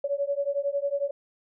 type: beating tone pair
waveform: sine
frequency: 559 / 570 Hz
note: C#5 / C#5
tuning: +14 / +48 cents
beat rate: 11 Hz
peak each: -28 dBFS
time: 0.04-1.11 s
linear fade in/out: 5 ms
effects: none